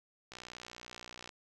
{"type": "click train", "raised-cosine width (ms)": 0.2, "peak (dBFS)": -29, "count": 60, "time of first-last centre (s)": [0.32, 1.292], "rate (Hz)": 60.7, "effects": []}